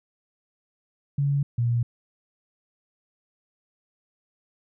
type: tone pair in turn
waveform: sine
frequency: 141.3 / 118.82 Hz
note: C#3 / A#2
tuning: +34 / +34 cents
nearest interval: minor third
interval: 300 cents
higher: first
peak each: -20 dBFS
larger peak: neither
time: 1.18-1.43 / 1.58-1.83 s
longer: neither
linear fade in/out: 5 ms
effects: none